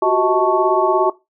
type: tone cluster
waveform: sine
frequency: 363.7 / 380.7 / 636 / 879 / 1109 Hz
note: F#4 / F#4 / D#5 / A5 / C#6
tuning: -30 / +49 / +38 / -2 / 0 cents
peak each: -19 dBFS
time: 0.02-1.1 s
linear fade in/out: 5 ms
effects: noise-tail reverb RT60 0.2 s tail -17 dB re dry